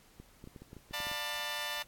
clicks, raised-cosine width 3 ms, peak -35 dBFS, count 11, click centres 0.2 / 0.441 / 0.474 / 0.562 / 0.62 / 0.731 / 0.767 / 0.91 / 1.003 / 1.069 / 1.115 s
10% pulse chord, B half-diminished seventh, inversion first, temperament just, 592.7 / 711.2 / 889 / 987.8 Hz, D5 / F5 / A5 / B5, +16 / +31 / +18 / 0 cents, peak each -33 / -36 / -32 / -35 dBFS, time 0.93-1.83 s, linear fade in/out 10 ms
effects pink hiss -62 dBFS RMS until 1.87 s + AAC 64 kbps

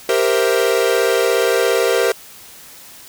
45% pulse chord, C dominant seventh, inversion second, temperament equal, 392 / 466.2 / 523.3 / 659.3 Hz, G4 / Bb4 / C5 / E5, 0 / 0 / 0 / 0 cents, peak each -19 / -17 / -20 / -23 dBFS, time 0.09-2.12 s, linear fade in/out 2 ms, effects white hiss -40 dBFS RMS until 3.08 s

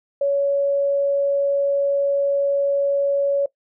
sine tone, 561 Hz, C#5, 21 cents sharp, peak -16 dBFS, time 0.21-3.46 s, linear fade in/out 5 ms, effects noise-tail reverb RT60 0.1 s tail -19 dB re dry

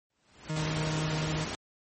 pink noise with exponential growth, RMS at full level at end -42 dBFS, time 0.1-0.51 s, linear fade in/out 2 ms, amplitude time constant 89 ms
40% pulse tone, 155.56 Hz, D#3, in tune, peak -29 dBFS, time 0.49-1.45 s, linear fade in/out 10 ms
pink noise, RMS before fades -35 dBFS, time 0.56-1.55 s, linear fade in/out 0 ms
effects high-pass 60 Hz 12 dB/octave + MP3 32 kbps

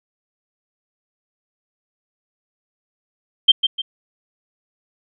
sine tone with echo, 3159 Hz, G7, 13 cents sharp, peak -5 dBFS, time 3.48-3.52 s, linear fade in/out 10 ms, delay 150 ms, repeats 2, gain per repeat -8 dB, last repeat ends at 3.82 s, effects none

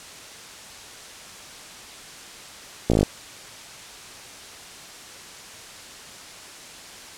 slowing click train, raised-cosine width 2 ms, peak -5 dBFS, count 8, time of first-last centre 2.9-3.03 s, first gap 17 ms, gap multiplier 1.03, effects white hiss -41 dBFS RMS until 7.17 s + low-pass 8000 Hz 12 dB/octave

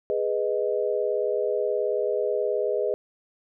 sine chord, G# minor, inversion none, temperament equal, 415.3 / 493.9 / 622.3 Hz, G#4 / B4 / D#5, 0 / 0 / 0 cents, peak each -26 / -27 / -28 dBFS, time 0.1-2.94 s, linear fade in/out 0 ms, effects none

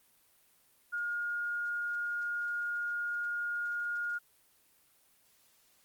sine tone, 1425 Hz, F6, 34 cents sharp, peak -32 dBFS, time 0.92-4.19 s, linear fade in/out 20 ms, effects white hiss -67 dBFS RMS until 5.84 s + Opus 32 kbps

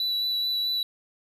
triangle tone with vibrato, 3951 Hz, B7, in tune, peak -23 dBFS, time 0-0.83 s, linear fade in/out 2 ms, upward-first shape sine, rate 4.6 Hz, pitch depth 12 cents each way, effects none

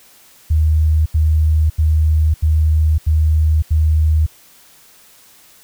sine tone bursts, 77.9 Hz, D#2, 3 cents sharp, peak -10 dBFS, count 6, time 0.5-4.265 s, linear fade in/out 10 ms, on 560 ms, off 81 ms, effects white hiss -47 dBFS RMS until 5.63 s

